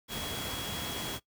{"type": "tone in noise", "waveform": "sine", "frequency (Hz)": 3322, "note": "G#7", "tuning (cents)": 0, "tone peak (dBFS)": -40, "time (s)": [0.08, 1.2], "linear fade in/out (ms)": 50, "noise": "pink", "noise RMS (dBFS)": -37, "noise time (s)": [0.08, 1.2], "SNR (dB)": -6, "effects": ["noise-tail reverb RT60 0.1 s tail -19 dB re dry", "high-pass 60 Hz 12 dB/octave"]}